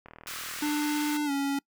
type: click train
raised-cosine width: 0.5 ms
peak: -30 dBFS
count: 26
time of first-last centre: 0.06-0.688 s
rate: 39.8 Hz
type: high-pass noise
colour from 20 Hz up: pink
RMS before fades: -38 dBFS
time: 0.27-1.17 s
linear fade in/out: 0 ms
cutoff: 1100 Hz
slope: 96 dB/octave
type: tone with pitch glide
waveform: square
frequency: 297.2 to 278.9 Hz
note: D4 to C#4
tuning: +21 to +11 cents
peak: -27 dBFS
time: 0.62-1.59 s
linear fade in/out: 5 ms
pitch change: -110 cents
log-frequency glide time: 1.25-1.31 s
effects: noise-tail reverb RT60 0.1 s tail -25 dB re dry